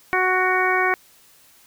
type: harmonic tone with a mistuned harmonic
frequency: 370 Hz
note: F#4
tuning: in tune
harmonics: 1 / 2 / 3 / 4 / 5 / 6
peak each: -24 / -24 / -24 / -24 / -24 / -24 dBFS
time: 0.13-0.94 s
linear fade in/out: 0 ms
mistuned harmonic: 6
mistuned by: +17 cents
effects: white hiss -53 dBFS RMS until 1.66 s